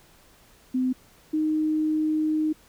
sine tone pair in turn, 256.1 / 309.9 Hz, C4 / D#4, -37 / -7 cents, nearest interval minor third, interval 330 cents, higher second, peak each -21 dBFS, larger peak neither, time 0.74-0.93 / 1.33-2.53 s, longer second, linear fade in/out 10 ms, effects pink hiss -56 dBFS RMS until 2.68 s

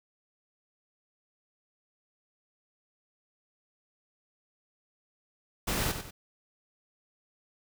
pink noise with echo, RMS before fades -30 dBFS, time 5.67-5.92 s, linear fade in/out 10 ms, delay 95 ms, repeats 2, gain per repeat -8 dB, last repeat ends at 6.11 s, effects none

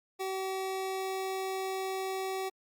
25% pulse tone, 381.1 Hz, G4, 49 cents flat, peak -29 dBFS, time 0.19-2.5 s, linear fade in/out 20 ms, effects Opus 48 kbps

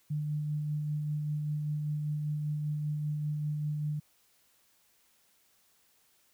sine tone with tremolo, 150 Hz, D3, 37 cents sharp, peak -29 dBFS, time 0.1-4 s, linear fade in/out 10 ms, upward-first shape sine, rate 5.1 Hz, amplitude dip 25%, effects white hiss -68 dBFS RMS until 6.33 s

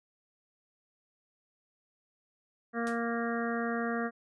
harmonic tone, 233.1 Hz, A#3, in tune, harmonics 1 / 2 / 3 / 5 / 6 / 7 / 8, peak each -33 / -36 / -38 / -40 / -41 / -41 / -42 dBFS, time 2.73-4.11 s, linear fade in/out 50 ms
white noise with exponential decay, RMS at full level -41 dBFS, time 2.87-3.02 s, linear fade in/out 0 ms, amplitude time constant 32 ms
effects resampled to 22050 Hz

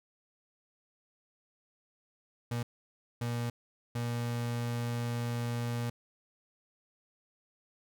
35% pulse tone bursts at uneven times, 119 Hz, A#2, 36 cents sharp, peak -30 dBFS, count 3, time 2.51-2.63 / 3.21-3.5 / 3.95-5.9 s, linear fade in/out 5 ms, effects none

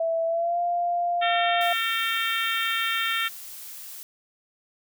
sine tone with pitch glide, 659.3 to 697.7 Hz, E5 to F5, 0 to -2 cents, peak -22 dBFS, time 0-1.73 s, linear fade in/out 5 ms, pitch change +98 cents, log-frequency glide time 0.26-0.59 s
harmonic tone, 453.7 Hz, A#4, 47 cents flat, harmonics 3 / 4 / 5 / 6 / 7 / 8, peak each -29 / -29 / -31 / -33 / -31 / -33 dBFS, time 1.21-3.29 s, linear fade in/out 20 ms
blue noise, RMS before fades -40 dBFS, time 1.61-4.03 s, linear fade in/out 0 ms
effects none

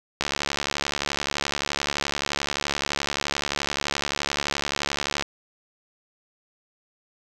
click train, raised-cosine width 0.2 ms, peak -7 dBFS, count 360, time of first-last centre 0.21-5.224 s, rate 71.6 Hz, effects none

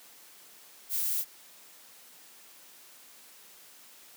violet noise, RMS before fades -30 dBFS, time 0.89-1.25 s, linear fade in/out 50 ms, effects white hiss -54 dBFS RMS until 4.16 s + high-pass 200 Hz 12 dB/octave

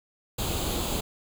pink noise with comb filter, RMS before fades -29 dBFS, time 0.38-1.01 s, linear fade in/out 10 ms, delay 0.27 ms, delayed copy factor +0.65, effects none

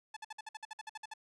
sawtooth tone bursts, 868 Hz, A5, 24 cents flat, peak -38 dBFS, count 13, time 0.14-1.138 s, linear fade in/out 5 ms, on 26 ms, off 55 ms, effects resampled to 22050 Hz

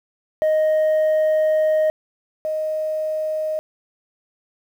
sine tone pair in turn, 622.3 / 622.3 Hz, D#5 / D#5, 0 / 0 cents, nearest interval unison, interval 0 cents, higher neither, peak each -12 / -20 dBFS, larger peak first, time 0.42-1.9 / 2.45-3.59 s, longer first, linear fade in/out 0 ms, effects tanh soft clip ceiling -14 dBFS + 8-bit

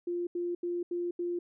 sine tone bursts, 349.2 Hz, F4, in tune, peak -30 dBFS, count 5, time 0.07-1.39 s, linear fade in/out 5 ms, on 200 ms, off 80 ms, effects none

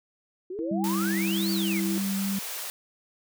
sine exponential two-way sweep, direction up then down, 349.6 to 4699 to 2028 Hz, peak -32 dBFS, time 0.5-1.8 s, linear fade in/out 5 ms, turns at 1.51 s
sine tone, 329.7 Hz, E4, in tune, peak -29 dBFS, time 0.59-1.98 s, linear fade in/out 0 ms
sine tone with vibrato, 196 Hz, G3, in tune, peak -26 dBFS, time 0.71-2.39 s, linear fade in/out 5 ms, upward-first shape triangle, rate 3.3 Hz, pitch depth 10 cents each way
white high-pass noise, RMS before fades -35 dBFS, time 0.84-2.7 s, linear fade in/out 0 ms, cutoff 410 Hz, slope 48 dB/octave
effects none

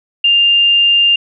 sine tone, 2800 Hz, F7, 4 cents sharp, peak -7 dBFS, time 0.24-1.16 s, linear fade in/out 5 ms, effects none

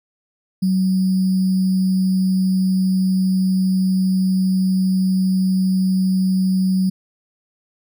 sine tone with sample-and-hold, 187.5 Hz, F#3, 23 cents sharp, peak -14 dBFS, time 0.62-6.9 s, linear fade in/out 10 ms, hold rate 4900 Hz, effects none

